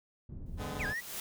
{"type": "low-pass noise", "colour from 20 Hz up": "pink", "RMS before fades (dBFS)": -42, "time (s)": [0.29, 0.93], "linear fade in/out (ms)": 5, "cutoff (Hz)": 160, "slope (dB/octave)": 12}
{"type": "noise with exponential growth", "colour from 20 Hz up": "white", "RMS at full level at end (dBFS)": -38, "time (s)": [0.46, 1.2], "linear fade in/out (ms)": 2, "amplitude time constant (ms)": 160}
{"type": "chord", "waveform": "10% pulse", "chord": "G# diminished", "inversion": "second", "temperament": "equal with one note detuned", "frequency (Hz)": [146.83, 207.7, 253.2], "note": ["D3", "G#3", "B3"], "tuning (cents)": [0, 0, 43], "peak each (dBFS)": -35, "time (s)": [0.57, 0.95], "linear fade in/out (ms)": 50}
{"type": "exponential two-way sweep", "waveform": "triangle", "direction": "down then up", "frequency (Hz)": [2840, 1583, 1991], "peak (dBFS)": -32, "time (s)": [0.79, 1.01], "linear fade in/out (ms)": 20, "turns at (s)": 0.86}
{"effects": []}